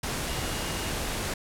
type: tone in noise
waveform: sine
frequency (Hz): 2851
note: F7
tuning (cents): +35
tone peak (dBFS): -42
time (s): 0.28-0.91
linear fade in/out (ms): 5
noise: pink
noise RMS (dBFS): -31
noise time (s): 0.03-1.34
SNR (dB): -14
effects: low-pass 12000 Hz 12 dB/octave